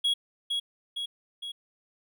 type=tone with echo; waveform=triangle; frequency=3322 Hz; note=G#7; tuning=in tune; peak=-21 dBFS; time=0.04-0.14 s; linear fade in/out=10 ms; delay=460 ms; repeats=3; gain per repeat=-4 dB; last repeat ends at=1.52 s; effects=none